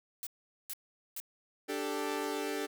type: noise bursts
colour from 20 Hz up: blue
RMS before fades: -40 dBFS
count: 3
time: 0.23-1.201 s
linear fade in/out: 0 ms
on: 37 ms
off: 430 ms
type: chord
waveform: sawtooth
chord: D suspended fourth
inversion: none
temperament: equal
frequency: 293.7 / 392 / 440 Hz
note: D4 / G4 / A4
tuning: 0 / 0 / 0 cents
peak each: -34 dBFS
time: 1.68-2.67 s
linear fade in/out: 20 ms
effects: none